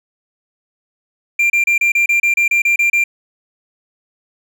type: tone bursts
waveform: triangle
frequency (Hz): 2379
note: D7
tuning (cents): +22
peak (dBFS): -9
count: 12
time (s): 1.39-3.04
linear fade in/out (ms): 5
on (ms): 110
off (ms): 30
effects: none